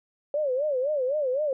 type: tone with vibrato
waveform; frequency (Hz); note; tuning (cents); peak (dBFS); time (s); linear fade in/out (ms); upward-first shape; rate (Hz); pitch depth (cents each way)
sine; 554.4; C#5; 0; -23; 0.34-1.53; 2; sine; 3.9; 180
effects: none